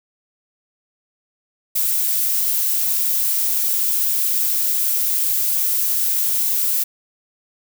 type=noise; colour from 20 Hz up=violet; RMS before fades=-19 dBFS; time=1.75-6.84 s; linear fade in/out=10 ms; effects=none